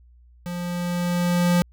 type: tone with level ramp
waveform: square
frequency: 175.6 Hz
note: F3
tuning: 10 cents sharp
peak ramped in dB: -29 to -16 dBFS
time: 0.46-1.62 s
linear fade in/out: 0 ms
effects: added 60 Hz sine -49 dBFS peak until 1.72 s